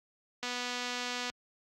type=click train; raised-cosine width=0.2 ms; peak=-19 dBFS; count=215; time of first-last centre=0.43-1.3 s; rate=246 Hz; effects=high-pass 80 Hz 12 dB/octave + Opus 48 kbps